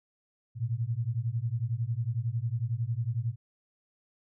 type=beating tone pair; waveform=sine; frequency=111.1 / 122.1 Hz; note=A2 / B2; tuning=+17 / -19 cents; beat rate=11 Hz; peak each=-31 dBFS; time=0.55-3.36 s; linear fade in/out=50 ms; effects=none